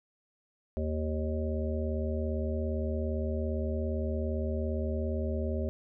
harmonic tone with a mistuned harmonic, 77.5 Hz, D#2, 6 cents flat, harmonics 1 / 3 / 5 / 7 / 8, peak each -31 / -36 / -38 / -39 / -40 dBFS, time 0.77-5.69 s, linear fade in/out 0 ms, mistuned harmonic 1, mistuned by +18 cents, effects none

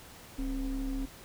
triangle ring-modulated tone, 116.54 Hz, A#2, in tune, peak -26 dBFS, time 0.38-1.06 s, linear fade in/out 10 ms, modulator 152 Hz, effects pink hiss -51 dBFS RMS until 1.24 s

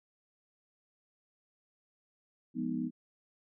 sine chord, F half-diminished seventh, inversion none, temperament equal, 174.61 / 207.7 / 246.9 / 311.1 Hz, F3 / Ab3 / Cb4 / Eb4, 0 / 0 / 0 / 0 cents, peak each -40 / -40 / -34 / -38 dBFS, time 2.54-2.91 s, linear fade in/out 50 ms, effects none

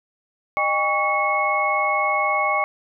sine tone cluster, 612 / 805 / 1124 / 2187 Hz, D#5 / G5 / C#6 / C#7, -29 / +46 / +24 / -24 cents, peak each -26 / -24 / -22 / -23 dBFS, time 0.57-2.64 s, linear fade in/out 0 ms, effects none

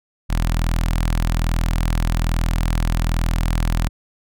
sawtooth tone with notch filter, 41.2 Hz, E1, in tune, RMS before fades -19 dBFS, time 0.29-3.89 s, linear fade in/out 20 ms, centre 420 Hz, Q 0.96, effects none

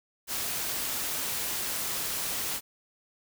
white noise, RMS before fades -32 dBFS, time 0.27-2.61 s, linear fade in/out 50 ms, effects none

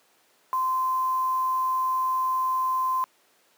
sine tone with quantisation, 1035 Hz, C6, 19 cents flat, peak -22 dBFS, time 0.53-3.04 s, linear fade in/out 0 ms, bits 7, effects pink hiss -62 dBFS RMS until 3.57 s + high-pass 400 Hz 12 dB/octave

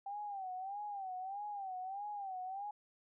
sine tone with vibrato, 783 Hz, G5, 2 cents flat, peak -40 dBFS, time 0.06-2.71 s, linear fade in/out 5 ms, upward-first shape sine, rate 1.6 Hz, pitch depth 110 cents each way, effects none

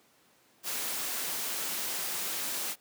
white noise, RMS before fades -34 dBFS, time 0.63-2.76 s, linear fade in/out 50 ms, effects pink hiss -64 dBFS RMS until 2.8 s + high-pass 200 Hz 12 dB/octave

